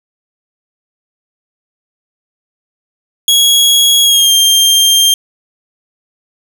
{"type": "tone with pitch glide", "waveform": "sawtooth", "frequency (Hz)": [3322, 3187], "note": ["G#7", "G7"], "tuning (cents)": [0, 28], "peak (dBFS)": -3, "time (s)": [3.28, 5.14], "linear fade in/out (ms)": 2, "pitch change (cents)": -72, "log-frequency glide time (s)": [4.03, 4.32], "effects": []}